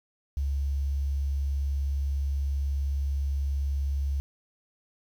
sine tone with quantisation, 69.5 Hz, C#2, 5 cents sharp, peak -25 dBFS, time 0.37-4.2 s, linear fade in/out 0 ms, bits 9, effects none

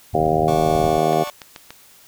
white low-pass noise, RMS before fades -30 dBFS, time 0.13-0.99 s, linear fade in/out 5 ms, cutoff 170 Hz, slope 24 dB/octave
harmonic tone, 78.5 Hz, D#2, 16 cents sharp, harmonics 2 / 3 / 4 / 5 / 6 / 7 / 8 / 9 / 10, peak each -25 / -29 / -27 / -22 / -27 / -26 / -26 / -19 / -27 dBFS, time 0.14-1.24 s, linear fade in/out 10 ms
sawtooth chord, D major seventh, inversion none, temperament just, 587.3 / 734.2 / 881 / 1101.2 Hz, D5 / F#5 / A5 / C#6, 0 / -14 / +2 / -12 cents, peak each -27 / -32 / -33 / -28 dBFS, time 0.48-1.3 s, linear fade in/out 0 ms
click train, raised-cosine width 0.2 ms, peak -17 dBFS, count 5, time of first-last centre 1.13-1.706 s, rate 6.95 Hz
effects white hiss -49 dBFS RMS until 2.07 s

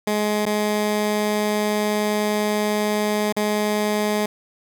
15% pulse tone with dropouts, 210.3 Hz, G#3, 22 cents sharp, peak -13 dBFS, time 0.07-4.26 s, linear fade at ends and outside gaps 5 ms, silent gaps 0.455-0.463 / 3.325-3.365 s, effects none

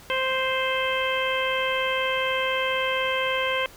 harmonic tone, 523 Hz, C5, 1 cent flat, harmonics 1 / 2 / 3 / 4 / 5 / 6, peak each -27 / -29 / -31 / -30 / -31 / -31 dBFS, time 0.1-3.66 s, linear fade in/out 0 ms, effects pink hiss -48 dBFS RMS until 3.76 s

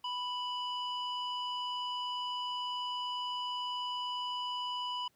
square tone with low-pass filter, 989 Hz, B5, 2 cents sharp, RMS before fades -37 dBFS, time 0.04-5.08 s, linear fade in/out 5 ms, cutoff 3600 Hz, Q 5.8, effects pink hiss -72 dBFS RMS until 5.15 s + high-pass 100 Hz 12 dB/octave

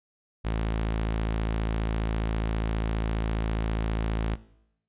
sawtooth tone, 54.8 Hz, A1, 6 cents flat, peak -22 dBFS, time 0.44-4.36 s, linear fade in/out 20 ms, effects noise-tail reverb RT60 0.8 s tail -19 dB re dry + resampled to 8000 Hz

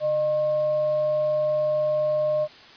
sine tone with frequency modulation, 609 Hz, D#5, 37 cents flat, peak -20 dBFS, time 0-2.48 s, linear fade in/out 50 ms, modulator 468 Hz, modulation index 0.21, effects white hiss -47 dBFS RMS until 2.76 s + resampled to 11025 Hz

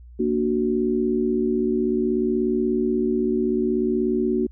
sine chord, Bb augmented, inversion none, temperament equal, 233.1 / 293.7 / 370 Hz, Bb3 / D4 / F#4, 0 / 0 / 0 cents, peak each -23 / -26 / -22 dBFS, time 0.19-4.47 s, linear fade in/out 10 ms, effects added 60 Hz sine -41 dBFS peak until 4.51 s

